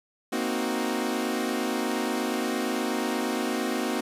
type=chord; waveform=sawtooth; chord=C half-diminished seventh; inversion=third; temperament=equal; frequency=233.1 / 261.6 / 311.1 / 370 Hz; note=Bb3 / C4 / Eb4 / Gb4; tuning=0 / 0 / 0 / 0 cents; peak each=-27 / -27 / -29 / -28 dBFS; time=0.32-4.01 s; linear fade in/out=10 ms; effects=resampled to 32000 Hz + 9-bit

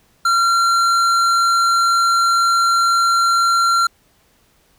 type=tone with hard clipping; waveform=sine; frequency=1371 Hz; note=F6; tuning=32 cents flat; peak=-14 dBFS; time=0.25-3.87 s; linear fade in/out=5 ms; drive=12 dB; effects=pink hiss -57 dBFS RMS until 4.78 s

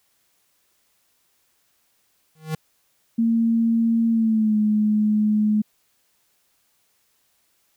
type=tone with exponential growth; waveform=square; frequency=157 Hz; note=D#3; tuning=16 cents sharp; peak=-21 dBFS; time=2.35-2.55 s; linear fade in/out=5 ms; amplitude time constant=43 ms
type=tone with pitch glide; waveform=sine; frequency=228.9 to 212.3 Hz; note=A#3 to G#3; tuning=-31 to +38 cents; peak=-16 dBFS; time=3.18-5.62 s; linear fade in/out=10 ms; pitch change=-131 cents; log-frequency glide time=4.1-4.57 s
effects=white hiss -66 dBFS RMS until 7.76 s

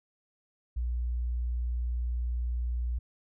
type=tone; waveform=sine; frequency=60 Hz; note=B1; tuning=49 cents flat; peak=-28 dBFS; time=0.76-2.99 s; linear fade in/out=10 ms; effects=none

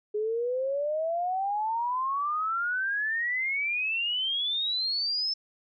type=exponential sweep; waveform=sine; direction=up; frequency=415.3 to 5310 Hz; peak=-26 dBFS; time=0.14-5.34 s; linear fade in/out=10 ms; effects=none

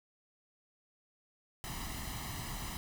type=noise with comb filter; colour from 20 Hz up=pink; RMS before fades=-41 dBFS; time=1.64-2.77 s; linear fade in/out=0 ms; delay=1 ms; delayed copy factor=+0.7; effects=none

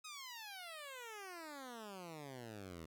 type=exponential sweep; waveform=10% pulse; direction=down; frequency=1280 to 77.78 Hz; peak=-40 dBFS; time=0.04-2.86 s; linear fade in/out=10 ms; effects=none

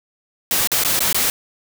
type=noise with dropouts; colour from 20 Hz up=white; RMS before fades=-18 dBFS; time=0.51-1.3 s; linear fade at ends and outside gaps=1 ms; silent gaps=0.673-0.717 / 0.837-0.848 / 0.992-1.005 / 1.128-1.145 s; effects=none

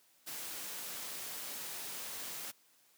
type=noise; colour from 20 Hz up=white; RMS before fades=-43 dBFS; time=0.26-2.52 s; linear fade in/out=20 ms; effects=white hiss -68 dBFS RMS until 2.97 s + high-pass 150 Hz 12 dB/octave

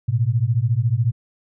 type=beating tone pair; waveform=sine; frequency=110 / 124 Hz; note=A2 / B2; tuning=0 / +7 cents; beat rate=14 Hz; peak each=-19 dBFS; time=0.08-1.12 s; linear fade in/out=10 ms; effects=none

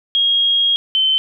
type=tone pair in turn; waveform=sine; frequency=3269 / 3076 Hz; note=G#7 / G7; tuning=-28 / -33 cents; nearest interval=minor second; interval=105 cents; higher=first; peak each=-12 / -12 dBFS; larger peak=neither; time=0.15-0.76 / 0.95-1.18 s; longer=first; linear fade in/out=0 ms; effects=none

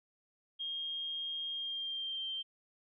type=tone with pitch glide; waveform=sine; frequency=3232 to 3147 Hz; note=G#7 to G7; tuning=-48 to +6 cents; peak=-36 dBFS; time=0.59-2.43 s; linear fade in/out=20 ms; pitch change=-46 cents; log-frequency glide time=1.5-2.28 s; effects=none

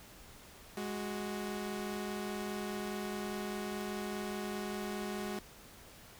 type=tone pair together; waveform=sawtooth; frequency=207.4 / 369.9 Hz; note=G#3 / F#4; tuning=-2 / 0 cents; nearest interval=minor seventh; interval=1002 cents; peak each=-35 / -37 dBFS; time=0.77-5.39 s; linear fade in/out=2 ms; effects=pink hiss -55 dBFS RMS until 6.19 s

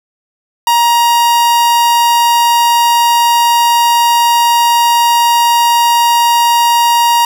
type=tone; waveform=45% pulse; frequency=944 Hz; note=A#5; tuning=22 cents sharp; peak=-7 dBFS; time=0.67-7.25 s; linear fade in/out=2 ms; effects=none

